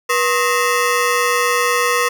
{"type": "ring-modulated tone", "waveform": "20% pulse", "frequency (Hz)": 780, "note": "G5", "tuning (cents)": -9, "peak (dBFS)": -6, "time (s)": [0.09, 2.09], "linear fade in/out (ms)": 10, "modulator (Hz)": 294, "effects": ["8-bit"]}